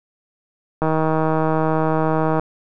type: click train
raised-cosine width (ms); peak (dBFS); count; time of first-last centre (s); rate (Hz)
1; -6; 250; 0.82-2.396; 158
effects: none